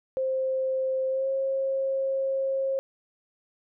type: tone with pitch glide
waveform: sine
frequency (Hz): 525 to 537.6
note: C5 to C5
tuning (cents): +6 to +47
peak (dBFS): -24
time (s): 0.17-2.79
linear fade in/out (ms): 0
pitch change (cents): +41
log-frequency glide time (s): 1.09-1.28
effects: none